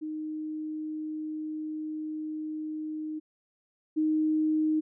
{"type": "tone pair in turn", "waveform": "sine", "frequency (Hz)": [309.5, 310.7], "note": ["D#4", "D#4"], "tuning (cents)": [-9, -2], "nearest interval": "unison", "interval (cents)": 7, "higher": "second", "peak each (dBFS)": [-32, -23], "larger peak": "second", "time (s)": [[0.01, 3.2], [3.96, 4.81]], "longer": "first", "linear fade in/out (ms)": 20, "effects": []}